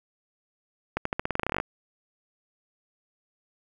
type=accelerating click train; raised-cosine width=0.5 ms; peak=-11 dBFS; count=16; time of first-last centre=0.97-1.601 s; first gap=84 ms; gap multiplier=0.89; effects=8-bit